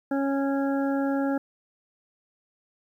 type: harmonic tone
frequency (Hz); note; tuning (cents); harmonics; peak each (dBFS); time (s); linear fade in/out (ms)
275.6; C#4; -10; 1 / 2 / 3 / 5 / 6; -24 / -30 / -34 / -38 / -40; 0.11-1.38; 5
effects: 10-bit